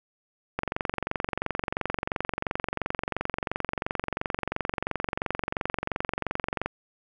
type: click train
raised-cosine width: 0.5 ms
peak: -12 dBFS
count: 140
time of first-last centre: 0.59-6.66 s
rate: 22.9 Hz
effects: none